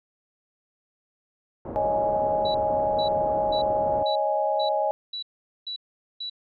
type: low-pass noise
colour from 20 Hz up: white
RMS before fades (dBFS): -35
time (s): 1.65-4.03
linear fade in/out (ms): 2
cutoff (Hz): 750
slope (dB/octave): 24
type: chord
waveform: sine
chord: C# suspended second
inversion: none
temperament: just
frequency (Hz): 554.4 / 623.7 / 831.5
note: C#5 / D#5 / G#5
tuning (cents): 0 / +4 / +2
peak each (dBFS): -28 / -25 / -25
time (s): 1.76-4.91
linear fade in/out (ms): 0
type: tone bursts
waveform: sine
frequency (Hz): 3936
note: B7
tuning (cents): -7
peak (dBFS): -30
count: 8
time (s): 2.45-6.298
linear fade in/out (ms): 5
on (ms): 96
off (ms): 440
effects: none